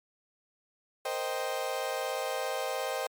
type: chord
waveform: 35% pulse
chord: C minor seventh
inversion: third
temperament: equal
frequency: 466.2 / 523.3 / 622.3 / 784 Hz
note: Bb4 / C5 / Eb5 / G5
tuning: 0 / 0 / 0 / 0 cents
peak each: -38 / -33 / -35 / -35 dBFS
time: 1.05-3.07 s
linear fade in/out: 5 ms
effects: MP3 96 kbps